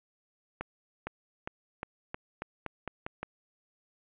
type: accelerating click train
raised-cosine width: 0.5 ms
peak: -20 dBFS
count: 10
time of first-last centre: 0.61-3.23 s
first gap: 460 ms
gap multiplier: 0.88
effects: resampled to 8000 Hz + 10-bit